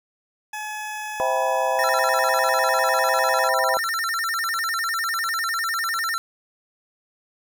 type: tone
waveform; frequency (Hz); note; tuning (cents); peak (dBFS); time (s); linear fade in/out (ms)
20% pulse; 851; G#5; +42; -24; 0.53-3.48; 5
type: chord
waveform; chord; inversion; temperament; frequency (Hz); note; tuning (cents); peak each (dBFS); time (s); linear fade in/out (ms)
sine; C major seventh; none; just; 523.3 / 654.1 / 784.9 / 981.1; C5 / E5 / G5 / B5; 0 / -14 / +2 / -12; -25; 1.2-3.77; 0
type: tone with vibrato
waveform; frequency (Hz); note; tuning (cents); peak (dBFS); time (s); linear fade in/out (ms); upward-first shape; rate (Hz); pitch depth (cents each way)
square; 1568; G6; 0; -23; 1.79-6.18; 0; square; 10; 260
effects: none